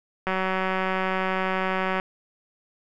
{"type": "click train", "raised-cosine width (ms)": 0.5, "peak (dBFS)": -11, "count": 326, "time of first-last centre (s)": [0.27, 1.999], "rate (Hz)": 188, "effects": []}